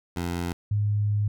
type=tone pair in turn; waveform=15% pulse / sine; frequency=86.7 / 103.94 Hz; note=F2 / G#2; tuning=-12 / +2 cents; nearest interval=minor third; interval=314 cents; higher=second; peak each=-21 dBFS; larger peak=neither; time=0.16-0.53 / 0.71-1.28 s; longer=second; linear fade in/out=5 ms; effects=none